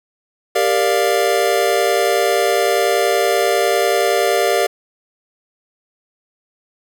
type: chord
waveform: square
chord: G minor seventh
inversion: none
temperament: equal with one note detuned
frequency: 395.9 / 466.2 / 587.3 / 698.5 Hz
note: G4 / Bb4 / D5 / F5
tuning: +17 / 0 / 0 / 0 cents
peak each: -20 dBFS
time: 0.55-4.67 s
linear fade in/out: 10 ms
effects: none